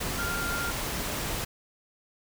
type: tone in noise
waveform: sine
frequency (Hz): 1396.9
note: F6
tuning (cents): 0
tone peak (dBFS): -31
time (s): 0.18-0.71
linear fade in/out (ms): 10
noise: pink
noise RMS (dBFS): -32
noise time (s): 0-1.45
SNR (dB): -2
effects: none